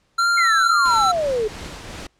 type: tone with vibrato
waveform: square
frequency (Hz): 1362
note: F6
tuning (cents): -44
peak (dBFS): -16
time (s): 0.18-1.12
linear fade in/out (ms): 10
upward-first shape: sine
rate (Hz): 2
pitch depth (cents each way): 38
type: exponential sweep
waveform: sine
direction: down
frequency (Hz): 2178 to 415.3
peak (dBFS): -18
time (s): 0.37-1.48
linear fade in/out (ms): 10
type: noise with tremolo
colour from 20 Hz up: pink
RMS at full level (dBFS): -33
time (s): 0.85-2.07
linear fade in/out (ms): 5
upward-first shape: triangle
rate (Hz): 2.8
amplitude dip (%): 35
effects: pink hiss -64 dBFS RMS until 2.19 s + low-pass 7000 Hz 12 dB/octave